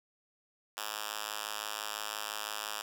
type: tone with high-pass filter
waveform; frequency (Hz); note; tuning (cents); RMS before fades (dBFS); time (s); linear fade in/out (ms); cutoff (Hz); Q
5% pulse; 105.9; G#2; +34; -39; 0.77-2.82; 10; 1300; 0.51
effects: 10-bit